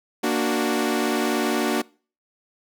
sawtooth chord, Bb augmented, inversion none, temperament equal, 233.1 / 293.7 / 370 Hz, Bb3 / D4 / F#4, 0 / 0 / 0 cents, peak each -21 dBFS, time 0.23-1.82 s, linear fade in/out 10 ms, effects noise-tail reverb RT60 0.4 s tail -24 dB re dry

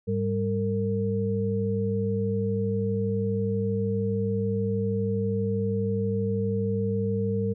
sine tone cluster, 103.9 / 196.3 / 456.6 Hz, G#2 / G3 / A#4, +1 / +3 / -36 cents, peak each -28 dBFS, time 0.07-7.54 s, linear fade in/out 20 ms, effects none

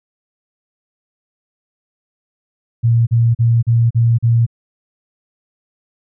sine tone bursts, 116.54 Hz, A#2, in tune, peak -9 dBFS, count 6, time 2.83-4.465 s, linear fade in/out 20 ms, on 240 ms, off 39 ms, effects none

